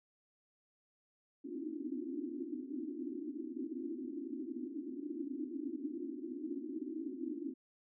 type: band-pass noise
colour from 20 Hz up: pink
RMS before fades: -42 dBFS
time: 1.44-7.54 s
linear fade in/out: 10 ms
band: 250 to 350 Hz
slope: 96 dB/octave
effects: none